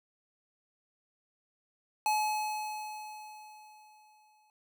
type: tone with exponential decay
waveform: square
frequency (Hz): 853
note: G#5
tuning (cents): +46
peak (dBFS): -26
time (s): 2.06-4.5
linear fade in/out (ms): 1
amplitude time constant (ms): 530
effects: none